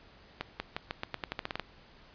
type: accelerating click train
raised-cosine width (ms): 0.3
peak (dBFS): -17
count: 13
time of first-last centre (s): 0.41-1.597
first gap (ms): 190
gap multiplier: 0.87
effects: pink hiss -57 dBFS RMS until 2.14 s + resampled to 11025 Hz